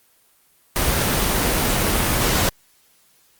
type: noise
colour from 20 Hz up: pink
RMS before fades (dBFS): -19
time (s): 0.76-2.49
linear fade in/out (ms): 0
effects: white hiss -58 dBFS RMS until 3.39 s + Opus 24 kbps